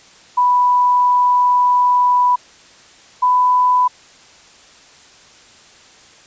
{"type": "tone pair in turn", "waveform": "sine", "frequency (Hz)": [987.8, 997], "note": ["B5", "B5"], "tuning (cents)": [0, 16], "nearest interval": "unison", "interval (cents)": 16, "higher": "second", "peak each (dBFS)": -10, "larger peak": "neither", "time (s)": [[0.37, 2.36], [3.22, 3.88]], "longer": "first", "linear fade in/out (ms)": 10, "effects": ["white hiss -45 dBFS RMS until 6.26 s", "resampled to 16000 Hz"]}